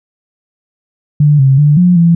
sine tone with pitch steps, 147.8 / 134.6 / 147.6 / 178.5 / 168.8 Hz, D3 / C3 / D3 / F3 / E3, +11 / +49 / +9 / +38 / +41 cents, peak -4 dBFS, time 1.2-2.15 s, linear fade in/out 5 ms, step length 190 ms, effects none

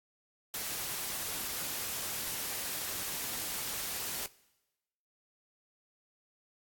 white noise, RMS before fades -37 dBFS, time 0.54-4.26 s, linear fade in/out 0 ms, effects noise-tail reverb RT60 1.0 s tail -21 dB re dry + AAC 64 kbps

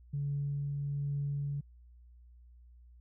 sine tone with tremolo, 142.4 Hz, C#3, 47 cents sharp, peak -30 dBFS, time 0.13-1.61 s, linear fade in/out 10 ms, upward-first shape triangle, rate 1.2 Hz, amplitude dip 25%, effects tanh soft clip ceiling -26 dBFS + added 60 Hz sine -54 dBFS peak until 3 s

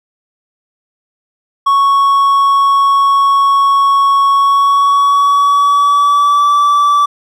triangle tone with pitch glide, 1108.7 to 1159.1 Hz, C#6 to D6, 0 to -23 cents, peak -5 dBFS, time 1.66-7.06 s, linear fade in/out 10 ms, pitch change +77 cents, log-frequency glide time 4.32-6.53 s, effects none

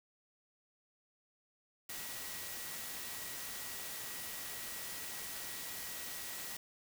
sine tone in noise, 1920 Hz, B6, 49 cents flat, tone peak -54 dBFS, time 1.89-6.57 s, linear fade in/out 5 ms, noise white, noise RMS -44 dBFS, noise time 1.89-6.57 s, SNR -13 dB, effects none

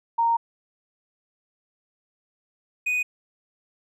sine / triangle tone pair in turn, 927 / 2486 Hz, A#5 / D#7, -10 / -2 cents, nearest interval octave + perfect fourth, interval 1708 cents, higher second, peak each -18 / -20 dBFS, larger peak first, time 0.18-0.37 / 2.86-3.03 s, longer first, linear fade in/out 10 ms, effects none

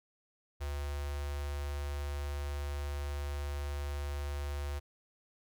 square tone with notch filter, 71.8 Hz, D2, 39 cents flat, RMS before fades -37 dBFS, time 0.6-4.8 s, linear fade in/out 20 ms, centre 220 Hz, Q 0.86, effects none

